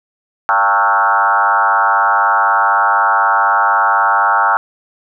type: tone with frequency modulation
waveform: sine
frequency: 1108.7 Hz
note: C#6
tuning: in tune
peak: -9 dBFS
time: 0.49-4.57 s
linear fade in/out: 0 ms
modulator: 104 Hz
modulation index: 3.5
effects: none